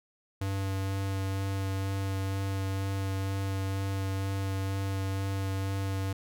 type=tone with vibrato; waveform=square; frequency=97 Hz; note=G2; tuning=18 cents flat; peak=-30 dBFS; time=0.41-6.13 s; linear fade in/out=5 ms; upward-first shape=sine; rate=2.1 Hz; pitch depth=11 cents each way; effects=none